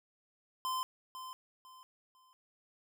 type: tone with echo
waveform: square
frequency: 1032 Hz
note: C6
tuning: 24 cents flat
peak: -34 dBFS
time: 0.65-0.83 s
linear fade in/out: 0 ms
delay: 500 ms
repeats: 3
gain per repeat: -10 dB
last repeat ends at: 2.33 s
effects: none